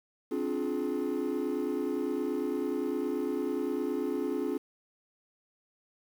triangle chord, D half-diminished seventh, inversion third, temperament just, 264.3 / 293.7 / 352.4 / 422.9 Hz, C4 / D4 / F4 / Ab4, +18 / 0 / +16 / +31 cents, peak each -32 dBFS, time 0.31-4.58 s, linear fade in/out 10 ms, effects tanh soft clip ceiling -21 dBFS + 9-bit

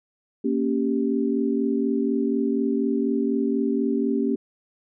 sine chord, G diminished, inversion first, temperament equal, 233.1 / 277.2 / 392 Hz, Bb3 / Db4 / G4, 0 / 0 / 0 cents, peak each -24 / -24 / -26 dBFS, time 0.44-4.36 s, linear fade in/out 10 ms, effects none

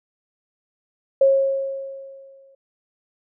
sine tone with exponential decay, 543 Hz, C#5, 36 cents flat, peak -10 dBFS, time 1.21-2.55 s, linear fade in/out 5 ms, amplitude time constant 290 ms, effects none

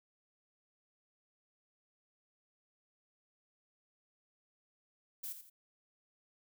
violet noise with echo, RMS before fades -42 dBFS, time 5.23-5.33 s, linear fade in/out 10 ms, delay 85 ms, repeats 2, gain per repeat -9 dB, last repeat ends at 5.5 s, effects none

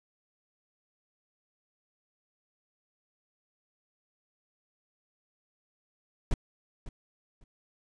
brown noise with echo, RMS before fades -24 dBFS, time 6.31-6.34 s, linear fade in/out 2 ms, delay 550 ms, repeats 2, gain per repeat -15 dB, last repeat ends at 7.44 s, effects resampled to 22050 Hz

